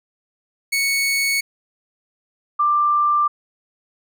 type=tone pair in turn; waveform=sawtooth / sine; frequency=2217 / 1183.6 Hz; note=C#7 / D6; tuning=0 / +13 cents; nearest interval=major seventh; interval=1087 cents; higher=first; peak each=-14 dBFS; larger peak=neither; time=0.72-1.41 / 2.59-3.28 s; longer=neither; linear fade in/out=10 ms; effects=none